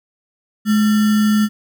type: tone with sample-and-hold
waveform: sine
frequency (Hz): 212.2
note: G#3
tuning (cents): +38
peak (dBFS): -11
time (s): 0.65-1.49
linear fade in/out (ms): 50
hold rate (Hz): 1575
effects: none